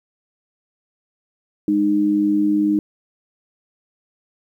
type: tone pair together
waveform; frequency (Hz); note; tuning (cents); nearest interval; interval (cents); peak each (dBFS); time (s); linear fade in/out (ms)
sine; 204.6 / 306.6; G#3 / D#4; -26 / -25; perfect fifth; 701; -22 / -15; 1.68-2.79; 2
effects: 9-bit